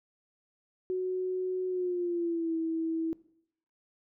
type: tone with pitch glide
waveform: sine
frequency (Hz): 369.6 to 325.5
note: F#4 to E4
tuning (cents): -2 to -22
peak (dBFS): -28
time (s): 0.9-3.13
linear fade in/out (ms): 0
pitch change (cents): -220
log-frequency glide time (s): 1.68-2.55
effects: noise-tail reverb RT60 0.7 s tail -20 dB re dry